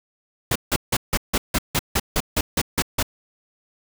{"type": "noise bursts", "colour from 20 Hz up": "pink", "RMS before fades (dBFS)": -20, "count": 13, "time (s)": [0.51, 3.028], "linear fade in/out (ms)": 5, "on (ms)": 46, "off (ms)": 160, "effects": []}